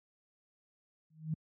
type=tone with exponential growth; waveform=sine; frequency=157.4 Hz; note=D#3; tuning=20 cents sharp; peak=-28 dBFS; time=1.1-1.34 s; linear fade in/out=5 ms; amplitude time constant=52 ms; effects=high-pass 100 Hz 12 dB/octave